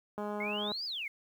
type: click train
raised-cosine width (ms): 1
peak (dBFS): -25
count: 113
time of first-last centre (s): 0.18-0.718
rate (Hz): 208
type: exponential two-way sweep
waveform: sine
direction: up then down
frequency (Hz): 2093 to 5100 to 2093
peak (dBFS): -35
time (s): 0.4-1.08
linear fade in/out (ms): 5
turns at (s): 0.85
effects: high-pass 80 Hz 12 dB/octave + 10-bit